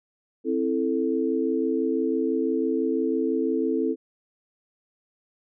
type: chord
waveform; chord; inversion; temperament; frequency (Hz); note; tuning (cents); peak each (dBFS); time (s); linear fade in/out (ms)
sine; A minor; first; just; 264 / 330 / 440; C4 / E4 / A4; +16 / +2 / 0; -26; 0.44-3.96; 50
effects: none